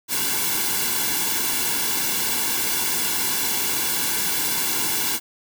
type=noise with comb filter; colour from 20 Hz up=white; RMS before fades=-23 dBFS; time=0.08-5.2 s; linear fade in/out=50 ms; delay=1.6 ms; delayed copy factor=-0.8; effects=none